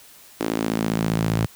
sawtooth tone with high-pass filter sweep, 55 Hz, A1, in tune, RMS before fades -23 dBFS, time 0.4-1.46 s, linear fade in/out 0 ms, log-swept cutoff 310 to 120 Hz, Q 2.2, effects white hiss -48 dBFS RMS until 1.55 s

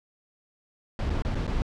brown noise with dropouts, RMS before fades -27 dBFS, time 0.99-1.62 s, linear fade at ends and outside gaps 1 ms, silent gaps 1.096-1.102 / 1.222-1.249 / 1.347-1.353 / 1.468-1.477 s, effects low-pass 5000 Hz 12 dB/octave

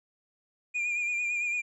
triangle tone with vibrato, 2418 Hz, D7, 50 cents sharp, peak -26 dBFS, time 0.74-1.62 s, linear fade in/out 20 ms, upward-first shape sine, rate 8.9 Hz, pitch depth 37 cents each way, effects resampled to 22050 Hz

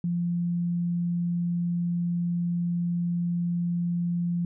sine tone, 173.2 Hz, F3, 14 cents flat, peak -24 dBFS, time 0.04-4.45 s, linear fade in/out 2 ms, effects none

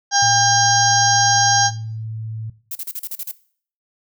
harmonic tone, 802 Hz, G5, 39 cents sharp, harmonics 1 / 2 / 4 / 5 / 6 / 7 / 8, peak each -17 / -20 / -26 / -29 / -21 / -19 / -21 dBFS, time 0.11-1.71 s, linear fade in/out 50 ms
sine tone with pitch glide, 112.2 to 110.66 Hz, A2 to A2, +34 to +10 cents, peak -25 dBFS, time 0.22-2.5 s, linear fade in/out 5 ms, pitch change -24 cents, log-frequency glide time 0.79-1.71 s
violet noise bursts, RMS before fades -27 dBFS, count 8, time 2.71-3.314 s, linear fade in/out 5 ms, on 44 ms, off 36 ms
effects noise-tail reverb RT60 0.5 s tail -18 dB re dry

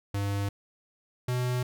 square tone pair in turn, 100.3 / 124.81 Hz, G2 / B2, +40 / +19 cents, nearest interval major third, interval 379 cents, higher second, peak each -28 / -27 dBFS, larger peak second, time 0.14-0.49 / 1.28-1.63 s, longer neither, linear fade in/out 5 ms, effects none

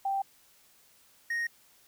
sine / triangle tone pair in turn, 784 / 1864.7 Hz, G5 / A#6, 0 / 0 cents, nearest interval octave + minor third, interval 1500 cents, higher second, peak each -27 dBFS, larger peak neither, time 0.05-0.22 / 1.3-1.47 s, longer neither, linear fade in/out 5 ms, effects white hiss -62 dBFS RMS until 1.87 s

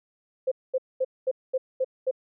sine tone bursts, 520 Hz, C5, 11 cents flat, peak -21 dBFS, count 7, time 0.47-2.112 s, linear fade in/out 10 ms, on 46 ms, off 220 ms, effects none

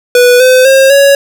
square tone with pitch steps, 491.6 / 511 / 536 / 558 Hz, B4 / C5 / C5 / C#5, -8 / -41 / +42 / +11 cents, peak -3 dBFS, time 0.15-1.15 s, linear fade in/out 2 ms, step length 250 ms, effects none

